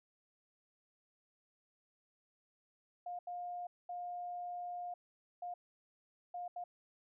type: tone bursts at uneven times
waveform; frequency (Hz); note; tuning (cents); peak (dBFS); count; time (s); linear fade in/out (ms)
sine; 709; F5; +26; -40; 6; 3.06-3.19 / 3.27-3.67 / 3.89-4.94 / 5.42-5.54 / 6.34-6.48 / 6.56-6.64; 5
effects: none